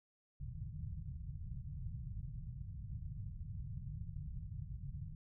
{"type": "low-pass noise", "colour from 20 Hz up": "white", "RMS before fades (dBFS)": -45, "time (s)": [0.4, 5.15], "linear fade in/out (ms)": 5, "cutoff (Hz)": 150, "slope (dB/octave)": 48, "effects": []}